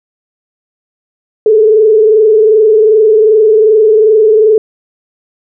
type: tone with frequency modulation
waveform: sine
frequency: 432.6 Hz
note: A4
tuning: 29 cents flat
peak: -3 dBFS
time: 1.46-4.58 s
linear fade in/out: 2 ms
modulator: 22.6 Hz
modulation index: 0.74
effects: none